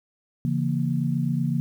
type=chord; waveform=sine; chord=A# diminished; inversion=first; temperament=just; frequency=139.85 / 167.82 / 233.1 Hz; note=C#3 / E3 / A#3; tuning=+16 / +31 / 0 cents; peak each=-25 / -26 / -27 dBFS; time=0.45-1.6 s; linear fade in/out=0 ms; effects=9-bit